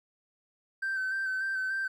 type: tone with vibrato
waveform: triangle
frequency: 1548 Hz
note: G6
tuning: 22 cents flat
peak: -26 dBFS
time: 0.82-1.88 s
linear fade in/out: 10 ms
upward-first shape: square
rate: 3.4 Hz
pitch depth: 22 cents each way
effects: tanh soft clip ceiling -25 dBFS